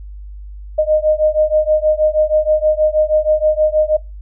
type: beating tone pair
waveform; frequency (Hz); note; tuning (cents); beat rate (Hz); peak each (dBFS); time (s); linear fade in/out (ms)
sine; 613 / 619.3; D#5 / D#5; -26 / -8; 6.3; -14; 0.78-3.97; 10
effects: noise-tail reverb RT60 0.2 s tail -20 dB re dry + added 50 Hz sine -29 dBFS peak until 4.21 s